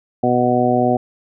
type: harmonic tone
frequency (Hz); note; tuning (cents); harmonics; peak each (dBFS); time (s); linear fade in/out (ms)
123.4; B2; -1; 1 / 2 / 3 / 4 / 5 / 6; -24 / -18 / -21 / -22 / -20 / -18; 0.23-0.97; 5
effects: none